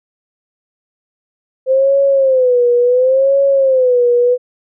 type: tone with vibrato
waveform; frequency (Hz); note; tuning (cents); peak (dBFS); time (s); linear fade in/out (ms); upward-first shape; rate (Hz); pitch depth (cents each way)
sine; 517; C5; -21; -8; 1.66-4.38; 50; sine; 0.71; 120
effects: none